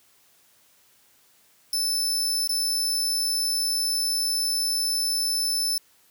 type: tone with dropouts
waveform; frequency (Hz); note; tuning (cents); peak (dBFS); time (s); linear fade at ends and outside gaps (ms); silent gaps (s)
sawtooth; 5274; E8; 0; -20; 1.73-5.78; 2; 2.475-2.492
effects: white hiss -60 dBFS RMS until 6.1 s + high-pass 60 Hz 12 dB/octave